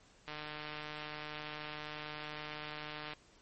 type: click train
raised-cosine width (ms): 0.3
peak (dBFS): -27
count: 432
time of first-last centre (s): 0.28-3.134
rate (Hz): 151
effects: pink hiss -64 dBFS RMS until 3.41 s + MP3 32 kbps